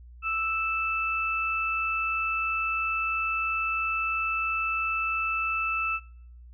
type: tone pair together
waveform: sine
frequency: 1318.5 / 2637 Hz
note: E6 / E7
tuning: 0 / 0 cents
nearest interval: octave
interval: 1200 cents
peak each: -29 / -28 dBFS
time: 0.22-6 s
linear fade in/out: 50 ms
effects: noise-tail reverb RT60 0.7 s tail -26 dB re dry + added 60 Hz sine -45 dBFS peak until 6.53 s